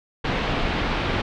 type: low-pass noise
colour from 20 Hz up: pink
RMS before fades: -24 dBFS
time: 0.24-1.22 s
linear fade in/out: 10 ms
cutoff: 3600 Hz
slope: 24 dB/octave
effects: none